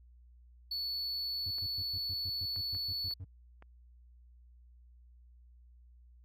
triangle tone, 4435 Hz, C#8, in tune, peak -33 dBFS, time 0.71-3.14 s, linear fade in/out 5 ms
triangle tone bursts, 92.1 Hz, F#2, 7 cents flat, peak -38 dBFS, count 12, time 1.46-3.246 s, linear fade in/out 5 ms, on 48 ms, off 110 ms
clicks, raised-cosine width 0.5 ms, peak -39 dBFS, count 5, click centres 1.584 / 2.561 / 2.749 / 3.111 / 3.624 s
effects added 60 Hz sine -56 dBFS peak until 6.24 s

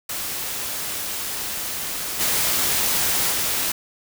white noise with level steps, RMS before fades -28 / -21 / -23 dBFS, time 0.09-3.72 s, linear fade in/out 5 ms, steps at 2.19 / 3.3 s, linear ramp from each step 20 ms, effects none

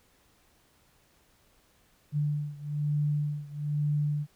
sine beating tone pair, 147.3 / 148.4 Hz, D3 / D3, +6 / +18 cents, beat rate 1.1 Hz, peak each -29 / -31 dBFS, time 2.12-4.27 s, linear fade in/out 50 ms, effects pink hiss -65 dBFS RMS until 4.35 s

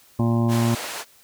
harmonic tone, 116.54 Hz, A#2, in tune, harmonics 1 / 2 / 3 / 5 / 6 / 7 / 8 / 9, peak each -20 / -21 / -28 / -33 / -37 / -36 / -39 / -35 dBFS, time 0.19-0.75 s, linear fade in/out 5 ms
pink band-pass noise, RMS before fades -32 dBFS, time 0.48-1.05 s, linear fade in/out 50 ms, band 550 to 13000 Hz, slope 12 dB/octave
effects white hiss -54 dBFS RMS until 1.23 s

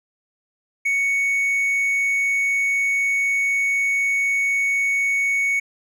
triangle tone, 2224 Hz, C#7, 5 cents sharp, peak -16 dBFS, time 0.85-5.6 s, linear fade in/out 10 ms, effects none

